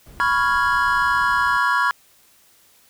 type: noise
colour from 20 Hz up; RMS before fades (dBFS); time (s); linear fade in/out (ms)
brown; -40; 0.06-1.57; 2
type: chord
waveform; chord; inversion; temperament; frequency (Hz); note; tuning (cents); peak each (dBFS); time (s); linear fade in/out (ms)
triangle; C# dominant seventh; third; equal; 987.8 / 1108.7 / 1396.9 / 1661.2; B5 / C#6 / E#6 / G#6; 0 / 0 / 0 / 0; -20; 0.2-1.91; 0
effects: white hiss -55 dBFS RMS until 2.89 s